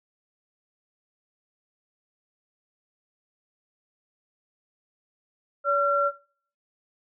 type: tone pair together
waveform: sine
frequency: 570 / 1365.5 Hz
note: C#5 / F6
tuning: +48 / -39 cents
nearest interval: octave + minor third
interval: 1513 cents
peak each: -24 / -21 dBFS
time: 5.64-6.12 s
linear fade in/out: 50 ms
effects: noise-tail reverb RT60 0.5 s tail -21 dB re dry